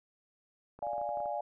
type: clicks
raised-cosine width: 1 ms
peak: -37 dBFS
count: 10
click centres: 0.79 / 0.826 / 0.869 / 0.933 / 0.981 / 1.015 / 1.091 / 1.173 / 1.203 / 1.258 s
type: chord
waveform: sine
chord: D diminished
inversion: none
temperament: equal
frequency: 587.3 / 698.5 / 830.6 Hz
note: D5 / F5 / Ab5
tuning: 0 / 0 / 0 cents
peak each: -37 dBFS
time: 0.82-1.41 s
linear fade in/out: 5 ms
effects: none